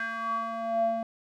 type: tone with band-pass filter sweep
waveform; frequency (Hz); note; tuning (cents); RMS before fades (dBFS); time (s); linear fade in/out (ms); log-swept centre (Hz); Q
square; 227.3; A#3; -43; -30; 0-1.03; 2; 1600 to 550; 6.7
effects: none